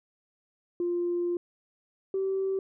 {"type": "tone pair in turn", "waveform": "sine", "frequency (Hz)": [349.2, 385], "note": ["F4", "G4"], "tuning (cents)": [0, -31], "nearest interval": "major second", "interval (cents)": 169, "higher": "second", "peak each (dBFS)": -25, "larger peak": "neither", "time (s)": [[0.8, 1.37], [2.14, 2.59]], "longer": "first", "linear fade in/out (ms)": 2, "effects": ["tanh soft clip ceiling -21 dBFS"]}